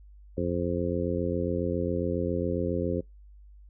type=harmonic tone; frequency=87.31 Hz; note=F2; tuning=in tune; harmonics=1 / 2 / 3 / 4 / 5 / 6; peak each=-33 / -33 / -33 / -33 / -33 / -33 dBFS; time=0.37-3.01 s; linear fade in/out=10 ms; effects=noise-tail reverb RT60 0.2 s tail -26 dB re dry + added 50 Hz sine -48 dBFS peak until 3.69 s